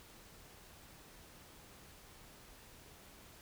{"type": "silence", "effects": ["pink hiss -58 dBFS RMS until 3.41 s"]}